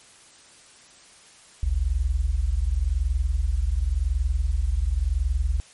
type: tone pair together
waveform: sine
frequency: 50.49 / 71.4 Hz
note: G#1 / D2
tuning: -48 / -48 cents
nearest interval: tritone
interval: 600 cents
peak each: -23 dBFS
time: 1.63-5.6 s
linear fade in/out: 0 ms
effects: white hiss -51 dBFS RMS until 5.73 s + MP3 48 kbps